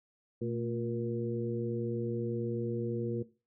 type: harmonic tone with a mistuned harmonic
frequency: 118.4 Hz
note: A#2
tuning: 27 cents sharp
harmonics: 1 / 2 / 3 / 4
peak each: -37 / -36 / -36 / -38 dBFS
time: 0.41-3.23 s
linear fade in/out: 10 ms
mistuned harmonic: 2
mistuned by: -75 cents
effects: noise-tail reverb RT60 0.3 s tail -17 dB re dry